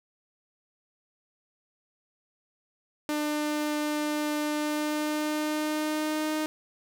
sawtooth tone with pitch glide, 299.7 to 308.7 Hz, D4 to D#4, +35 to -14 cents, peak -23 dBFS, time 3.09-6.46 s, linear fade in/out 0 ms, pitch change +51 cents, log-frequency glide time 4.52-6.35 s, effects none

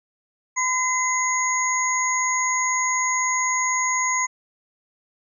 sine tone cluster, 1014 / 2049 / 6660 Hz, B5 / C7 / G#8, +45 / -37 / +4 cents, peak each -24 dBFS, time 0.56-4.27 s, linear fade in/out 20 ms, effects none

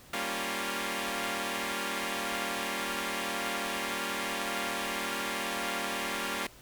5% pulse chord, G half-diminished seventh, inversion none, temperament equal, 196 / 233.1 / 277.2 / 349.2 Hz, G3 / Bb3 / Db4 / F4, 0 / 0 / 0 / 0 cents, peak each -26 dBFS, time 0.13-6.47 s, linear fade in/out 5 ms, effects pink hiss -54 dBFS RMS until 6.61 s

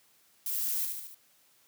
violet noise with echo, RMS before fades -33 dBFS, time 0.46-0.85 s, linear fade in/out 2 ms, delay 74 ms, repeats 4, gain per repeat -4 dB, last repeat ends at 1.146 s, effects white hiss -65 dBFS RMS until 1.67 s + high-pass 80 Hz 12 dB/octave

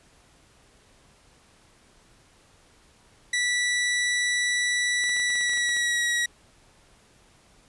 sawtooth tone with pitch glide, 1959 to 1914.3 Hz, B6 to A#6, -15 to +45 cents, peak -19 dBFS, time 3.33-6.26 s, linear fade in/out 5 ms, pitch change -40 cents, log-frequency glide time 5.25-6.01 s
clicks, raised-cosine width 0.3 ms, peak -26 dBFS, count 12, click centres 5.039 / 5.094 / 5.166 / 5.199 / 5.303 / 5.355 / 5.411 / 5.495 / 5.534 / 5.574 / 5.692 / 5.767 s
effects pink hiss -58 dBFS RMS until 7.68 s + resampled to 24000 Hz

